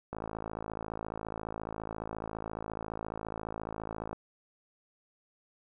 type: click train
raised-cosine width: 1 ms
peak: -23 dBFS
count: 219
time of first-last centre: 0.13-4.13 s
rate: 54.5 Hz
effects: none